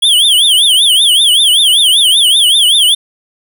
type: tone with vibrato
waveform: square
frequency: 3250 Hz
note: G#7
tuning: 38 cents flat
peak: -6 dBFS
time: 0.02-2.95 s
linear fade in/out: 10 ms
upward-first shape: triangle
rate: 5.2 Hz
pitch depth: 220 cents each way
effects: none